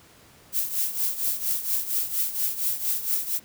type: noise with tremolo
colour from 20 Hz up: violet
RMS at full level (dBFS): -23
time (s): 0.52-3.4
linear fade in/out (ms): 50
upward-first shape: triangle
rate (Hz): 4.3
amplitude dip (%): 80
effects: pink hiss -53 dBFS RMS until 3.44 s + high-pass 60 Hz 12 dB/octave